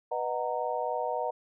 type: chord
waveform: sine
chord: B major seventh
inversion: none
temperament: just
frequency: 493.9 / 617.4 / 740.8 / 926 Hz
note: B4 / D#5 / F#5 / A#5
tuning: 0 / -14 / +2 / -12 cents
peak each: -34 dBFS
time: 0.11-1.31 s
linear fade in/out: 10 ms
effects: none